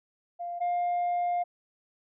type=tone pair in turn; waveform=sine; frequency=697 / 705.1 Hz; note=F5 / F5; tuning=-4 / +16 cents; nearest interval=unison; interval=20 cents; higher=second; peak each=-32 / -23 dBFS; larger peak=second; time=0.39-0.6 / 0.6-1.44 s; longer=second; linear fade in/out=20 ms; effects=tanh soft clip ceiling -24 dBFS